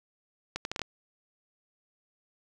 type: accelerating click train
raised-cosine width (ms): 0.2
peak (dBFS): -15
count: 6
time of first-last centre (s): 0.56-0.817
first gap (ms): 91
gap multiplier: 0.71
effects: none